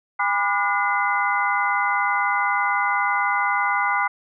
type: tone cluster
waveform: sine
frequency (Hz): 811 / 993 / 1191 / 1445 / 2045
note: G#5 / B5 / D6 / F#6 / C7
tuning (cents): -41 / +9 / +24 / -41 / -40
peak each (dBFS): -25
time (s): 0.19-4.08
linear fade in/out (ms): 10
effects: none